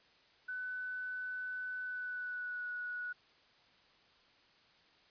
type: tone with pitch glide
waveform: sine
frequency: 1500 to 1466.6 Hz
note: F#6 to F#6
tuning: +23 to -16 cents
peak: -38 dBFS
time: 0.48-3.13 s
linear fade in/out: 10 ms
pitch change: -39 cents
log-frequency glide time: 1.83-2.69 s
effects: white hiss -66 dBFS RMS until 5.1 s + resampled to 11025 Hz